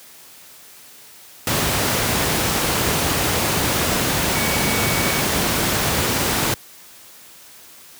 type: tone in noise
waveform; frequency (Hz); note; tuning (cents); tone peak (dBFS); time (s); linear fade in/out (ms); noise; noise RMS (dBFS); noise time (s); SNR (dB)
sine; 2249; C#7; +24; -27; 4.35-5.21; 2; pink; -19; 1.47-6.54; -11
effects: white hiss -44 dBFS RMS until 7.99 s + high-pass 80 Hz 12 dB/octave